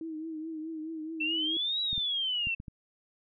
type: tone with vibrato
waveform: sine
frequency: 317.8 Hz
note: D#4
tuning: 37 cents sharp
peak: -35 dBFS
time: 0.01-1.57 s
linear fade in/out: 2 ms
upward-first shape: triangle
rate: 4.7 Hz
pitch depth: 62 cents each way
type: exponential two-way sweep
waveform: sine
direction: up then down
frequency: 2660 to 3919 to 2660 Hz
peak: -28 dBFS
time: 1.2-2.55 s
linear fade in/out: 10 ms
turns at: 1.81 s
type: clicks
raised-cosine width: 5 ms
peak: -29 dBFS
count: 5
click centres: 1.93 / 1.979 / 2.471 / 2.601 / 2.682 s
effects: none